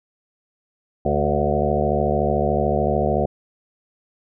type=harmonic tone with a mistuned harmonic; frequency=73.6 Hz; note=D2; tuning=4 cents sharp; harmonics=1 / 2 / 3 / 5 / 6 / 7 / 8 / 9 / 10; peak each=-26 / -26 / -26 / -26 / -26 / -26 / -26 / -26 / -26 dBFS; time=1.05-3.26 s; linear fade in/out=5 ms; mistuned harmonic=9; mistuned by=+27 cents; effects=none